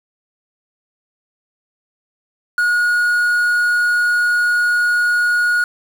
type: tone with quantisation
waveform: triangle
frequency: 1446 Hz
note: F#6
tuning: 40 cents flat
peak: -11 dBFS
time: 2.58-5.64 s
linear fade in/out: 2 ms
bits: 6
effects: none